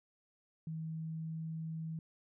sine tone with pitch glide, 160 to 160.93 Hz, D#3 to E3, +49 to -41 cents, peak -38 dBFS, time 0.67-1.99 s, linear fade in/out 2 ms, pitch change +10 cents, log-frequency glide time 0.77-1.4 s, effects none

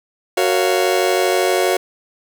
40% pulse chord, Gb major seventh, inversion none, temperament just, 370 / 462.5 / 555 / 693.7 Hz, Gb4 / Bb4 / Db5 / F5, 0 / -14 / +2 / -12 cents, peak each -17 / -21 / -20 / -20 dBFS, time 0.37-1.77 s, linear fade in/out 5 ms, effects none

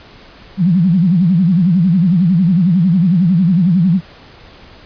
sine tone with vibrato, 177.5 Hz, F3, 28 cents sharp, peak -8 dBFS, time 0.57-4.01 s, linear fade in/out 50 ms, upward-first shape sine, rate 11 Hz, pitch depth 180 cents each way, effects pink hiss -40 dBFS RMS until 4.85 s + resampled to 11025 Hz

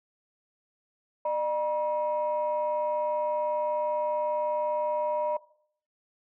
sine tone pair together, 604 / 958.8 Hz, D5 / A#5, +48 / +48 cents, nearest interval minor sixth, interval 800 cents, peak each -27 / -28 dBFS, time 1.25-5.37 s, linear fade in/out 5 ms, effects noise-tail reverb RT60 0.6 s tail -19 dB re dry + tanh soft clip ceiling -19 dBFS

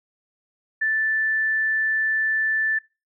sine tone, 1760 Hz, A6, in tune, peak -19 dBFS, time 0.81-2.79 s, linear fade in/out 10 ms, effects noise-tail reverb RT60 0.3 s tail -24 dB re dry

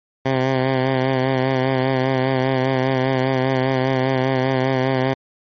10% pulse tone with vibrato, 131.1 Hz, C3, 4 cents sharp, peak -8 dBFS, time 0.25-5.14 s, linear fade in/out 10 ms, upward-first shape sine, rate 5 Hz, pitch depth 35 cents each way, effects low-pass 3000 Hz 12 dB/octave + MP3 32 kbps

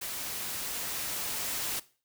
white noise with level ramp, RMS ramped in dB -37 to -33 dBFS, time 0.01-1.8 s, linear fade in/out 10 ms, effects noise-tail reverb RT60 0.4 s tail -19 dB re dry

